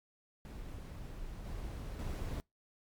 brown noise with level steps, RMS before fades -45 / -42 / -38 dBFS, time 0.45-2.4 s, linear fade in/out 0 ms, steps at 1.45 / 1.99 s, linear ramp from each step 2 ms, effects noise-tail reverb RT60 0.2 s tail -26 dB re dry + MP3 96 kbps

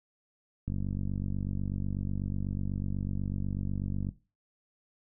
click train, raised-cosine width 5 ms, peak -21 dBFS, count 165, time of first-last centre 0.68-4.09 s, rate 48.1 Hz, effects noise-tail reverb RT60 0.3 s tail -17 dB re dry

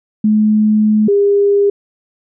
sine tone pair in turn, 213.8 / 403.6 Hz, A3 / G#4, -49 / -49 cents, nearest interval major seventh, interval 1100 cents, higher second, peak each -8 dBFS, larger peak neither, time 0.24-1.08 / 1.08-1.7 s, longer first, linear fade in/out 5 ms, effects none

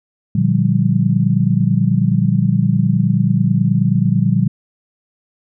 sine chord, G minor seventh, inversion first, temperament just, 117.6 / 147 / 176.4 / 196 Hz, Bb2 / D3 / F3 / G3, +16 / +2 / +18 / 0 cents, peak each -17 dBFS, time 0.35-4.48 s, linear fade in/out 5 ms, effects none

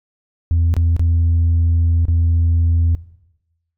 sine tone with dropouts, 83.6 Hz, E2, 25 cents sharp, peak -10 dBFS, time 0.51-2.95 s, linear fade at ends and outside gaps 0 ms, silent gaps 0.74-0.766 / 0.965-0.995 / 2.053-2.083 s, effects noise-tail reverb RT60 0.9 s tail -19 dB re dry + tanh soft clip ceiling -10 dBFS

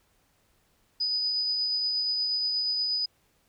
sine tone with tremolo, 4978 Hz, D#8, in tune, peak -24 dBFS, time 1-3.06 s, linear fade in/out 10 ms, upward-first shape triangle, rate 8.4 Hz, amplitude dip 25%, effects pink hiss -68 dBFS RMS until 3.48 s

